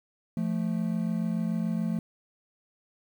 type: tone pair together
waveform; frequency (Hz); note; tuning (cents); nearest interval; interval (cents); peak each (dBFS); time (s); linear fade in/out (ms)
triangle; 173.03 / 220; F3 / A3; -16 / 0; major third; 416; -27; 0.37-1.99; 2
effects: 9-bit